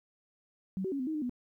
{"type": "tone with pitch steps", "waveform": "sine", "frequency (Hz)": [189.8, 378.8, 278.2, 255.8, 314.6, 303.2, 246.2], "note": ["F#3", "F#4", "C#4", "C4", "D#4", "D#4", "B3"], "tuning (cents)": [44, 41, 6, -39, 19, -45, -5], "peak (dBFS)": -31, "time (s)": [0.77, 1.295], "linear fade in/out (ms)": 0, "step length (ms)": 75, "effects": ["12-bit"]}